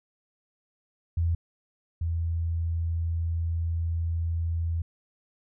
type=tone pair in turn; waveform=sine; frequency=84 / 83.28 Hz; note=E2 / E2; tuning=+33 / +18 cents; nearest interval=unison; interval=15 cents; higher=first; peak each=-22 / -25 dBFS; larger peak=first; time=1.17-1.35 / 2.01-4.82 s; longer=second; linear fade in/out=5 ms; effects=none